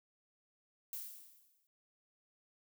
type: noise with exponential decay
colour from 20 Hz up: violet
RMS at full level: -41 dBFS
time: 0.93-1.67 s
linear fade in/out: 1 ms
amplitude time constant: 160 ms
effects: none